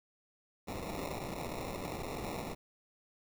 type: noise with sample-and-hold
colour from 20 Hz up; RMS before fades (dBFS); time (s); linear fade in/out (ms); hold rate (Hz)
white; -40; 0.67-2.55; 20; 1575
effects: none